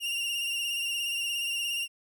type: tone with vibrato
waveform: 40% pulse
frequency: 2802 Hz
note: F7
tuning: 5 cents sharp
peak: -28 dBFS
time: 0-1.88 s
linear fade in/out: 50 ms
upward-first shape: sine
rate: 17 Hz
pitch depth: 38 cents each way
effects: none